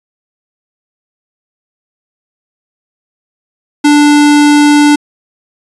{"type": "tone", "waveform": "square", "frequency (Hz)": 293.7, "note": "D4", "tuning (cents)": 0, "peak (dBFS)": -4, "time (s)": [3.84, 4.96], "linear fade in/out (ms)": 10, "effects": ["resampled to 24000 Hz"]}